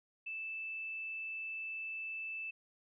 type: tone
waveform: sine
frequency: 2637 Hz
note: E7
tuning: in tune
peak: -39 dBFS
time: 0.26-2.51 s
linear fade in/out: 10 ms
effects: none